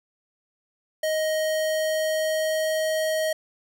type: tone with pitch glide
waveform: square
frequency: 626 to 630.4 Hz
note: D#5 to D#5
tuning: +10 to +23 cents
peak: -23 dBFS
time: 1.03-3.33 s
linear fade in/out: 5 ms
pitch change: +13 cents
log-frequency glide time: 1.37-3.02 s
effects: none